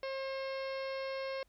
harmonic tone, 536 Hz, C5, 42 cents sharp, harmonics 1 / 2 / 3 / 4 / 5 / 6 / 7 / 8 / 9 / 10, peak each -37 / -46 / -50 / -48 / -52 / -57 / -58 / -53 / -60 / -56 dBFS, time 0.03-1.43 s, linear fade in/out 2 ms, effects added 50 Hz sine -70 dBFS peak until 1.48 s + pink hiss -75 dBFS RMS until 1.48 s

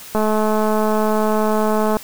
click train, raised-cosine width 1 ms, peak -6 dBFS, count 392, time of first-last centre 0.15-1.969 s, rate 215 Hz, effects white hiss -37 dBFS RMS until 2.03 s

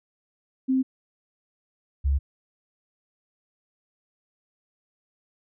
sine tone pair in turn, 261.8 / 69.34 Hz, C4 / C#2, +1 / +1 cents, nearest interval octave + major seventh, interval 2300 cents, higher first, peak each -19 dBFS, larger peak neither, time 0.68-0.83 / 2.04-2.19 s, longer neither, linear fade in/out 20 ms, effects none

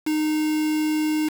triangle tone with quantisation, 307.8 Hz, D#4, 19 cents flat, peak -18 dBFS, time 0.06-1.29 s, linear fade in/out 10 ms, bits 5, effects none

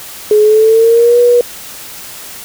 sine tone with pitch glide, 423.3 to 483.4 Hz, G#4 to B4, +33 to -37 cents, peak -4 dBFS, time 0.31-1.41 s, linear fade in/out 2 ms, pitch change +230 cents, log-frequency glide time 0.42-1.19 s, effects white hiss -29 dBFS RMS until 2.44 s

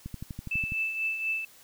click train, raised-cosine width 5 ms, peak -24 dBFS, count 9, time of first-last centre 0.06-0.721 s, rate 12.1 Hz
sine tone with tremolo, 2637 Hz, E7, in tune, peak -25 dBFS, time 0.51-1.45 s, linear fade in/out 5 ms, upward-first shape triangle, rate 4.1 Hz, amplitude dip 60%
effects white hiss -55 dBFS RMS until 1.63 s

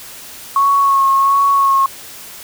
sine tone with vibrato, 1100 Hz, C#6, 14 cents flat, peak -9 dBFS, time 0.56-1.86 s, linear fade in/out 2 ms, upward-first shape sine, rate 1.4 Hz, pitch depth 24 cents each way, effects white hiss -34 dBFS RMS until 2.43 s

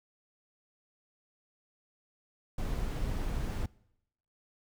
brown noise, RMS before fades -33 dBFS, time 2.58-3.66 s, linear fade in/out 5 ms, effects noise-tail reverb RT60 0.8 s tail -23 dB re dry

